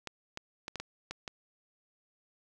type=clicks; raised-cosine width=0.2 ms; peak=-21 dBFS; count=7; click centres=0.073 / 0.374 / 0.681 / 0.757 / 0.8 / 1.11 / 1.278 s; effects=none